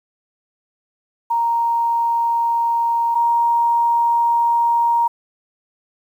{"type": "tone pair in turn", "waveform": "sine", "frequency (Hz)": [932.3, 937.2], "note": ["A#5", "A#5"], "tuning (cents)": [0, 9], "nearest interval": "unison", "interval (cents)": 9, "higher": "second", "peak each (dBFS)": [-15, -13], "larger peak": "second", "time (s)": [[1.3, 3.15], [3.15, 5.08]], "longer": "second", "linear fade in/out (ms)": 10, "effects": ["8-bit"]}